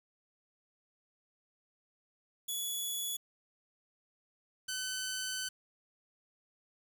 10% pulse tone pair in turn, 3405 / 1516.8 Hz, G#7 / F#6, +42 / +43 cents, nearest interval octave + major second, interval 1399 cents, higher first, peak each -27 dBFS, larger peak neither, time 2.48-3.17 / 4.68-5.49 s, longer second, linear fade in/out 10 ms, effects 9-bit

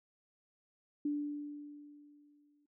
sine tone with exponential decay, 292.6 Hz, D4, 6 cents flat, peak -30 dBFS, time 1.05-2.66 s, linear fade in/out 5 ms, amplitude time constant 350 ms, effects noise-tail reverb RT60 0.2 s tail -24 dB re dry

